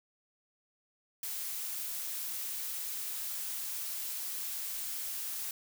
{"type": "noise", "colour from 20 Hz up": "blue", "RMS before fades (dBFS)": -38, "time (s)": [1.23, 5.51], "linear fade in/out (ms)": 2, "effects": []}